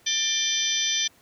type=harmonic tone with a mistuned harmonic; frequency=593 Hz; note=D5; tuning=17 cents sharp; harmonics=3 / 4 / 5 / 6 / 7 / 8 / 9 / 10; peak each=-35 / -32 / -29 / -27 / -39 / -35 / -37 / -27 dBFS; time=0.06-1.08 s; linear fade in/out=10 ms; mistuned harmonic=5; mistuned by=+100 cents; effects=pink hiss -58 dBFS RMS until 1.21 s + high-pass 80 Hz 12 dB/octave